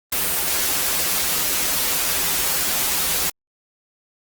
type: noise with comb filter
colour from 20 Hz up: white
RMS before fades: -21 dBFS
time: 0.12-3.3 s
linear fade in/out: 5 ms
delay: 9 ms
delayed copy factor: -0.9
effects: Opus 32 kbps